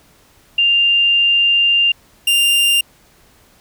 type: tone pair in turn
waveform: sine / 45% pulse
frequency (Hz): 2794 / 2794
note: F7 / F7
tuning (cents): 0 / 0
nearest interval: unison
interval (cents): 0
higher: neither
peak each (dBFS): -10 / -11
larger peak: first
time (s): 0.58-1.92 / 2.27-2.81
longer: first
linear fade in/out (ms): 5
effects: pink hiss -51 dBFS RMS until 3.6 s